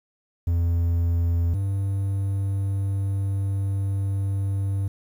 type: tone pair in turn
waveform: triangle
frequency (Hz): 85.2 / 98.16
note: F2 / G2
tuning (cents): -42 / +3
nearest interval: major second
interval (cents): 245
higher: second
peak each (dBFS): -17 / -20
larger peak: first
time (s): 0.47-1.54 / 1.54-4.88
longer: second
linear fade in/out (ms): 5
effects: 9-bit